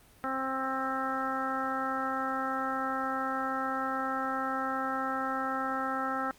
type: harmonic tone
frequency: 264.5 Hz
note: C4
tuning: 19 cents sharp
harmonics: 1 / 2 / 3 / 4 / 5 / 6 / 7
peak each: -37 / -39 / -36 / -41 / -33 / -41 / -44 dBFS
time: 0.24-6.31 s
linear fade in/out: 0 ms
effects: pink hiss -59 dBFS RMS until 6.38 s + Opus 32 kbps